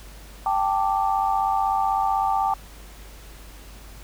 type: chord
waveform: sine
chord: G suspended second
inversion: none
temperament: equal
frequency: 784 / 880 / 1174.7 Hz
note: G5 / A5 / D6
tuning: 0 / 0 / 0 cents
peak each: -22 / -24 / -27 dBFS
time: 0.46-2.54 s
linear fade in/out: 2 ms
effects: added 50 Hz sine -42 dBFS peak until 4.03 s + pink hiss -47 dBFS RMS until 4.03 s